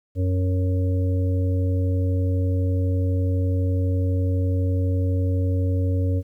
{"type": "harmonic tone", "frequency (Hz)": 92, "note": "F#2", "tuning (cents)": -9, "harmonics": [1, 3, 5, 6], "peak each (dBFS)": [-19, -29, -33, -35], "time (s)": [0.15, 6.23], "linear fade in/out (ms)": 50, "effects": ["10-bit"]}